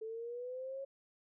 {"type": "linear sweep", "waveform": "sine", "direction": "up", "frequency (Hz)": [436.3, 550], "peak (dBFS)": -40, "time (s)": [0.01, 0.85], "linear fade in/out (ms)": 10, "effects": []}